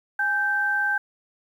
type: tone pair together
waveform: sine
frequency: 826.9 / 1561 Hz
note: G#5 / G6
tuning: -8 / -8 cents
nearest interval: major seventh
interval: 1100 cents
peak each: -29 / -21 dBFS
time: 0.19-0.98 s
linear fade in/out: 5 ms
effects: 9-bit